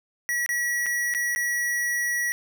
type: tone with dropouts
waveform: square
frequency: 1928 Hz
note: B6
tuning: 42 cents flat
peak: -24 dBFS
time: 0.29-2.32 s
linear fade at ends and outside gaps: 0 ms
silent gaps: 0.462-0.491 / 0.86-0.865 / 1.139-1.148 / 1.35-1.36 s
effects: none